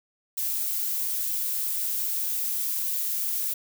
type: noise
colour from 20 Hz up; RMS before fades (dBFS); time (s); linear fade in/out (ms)
violet; -28; 0.37-3.54; 10
effects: none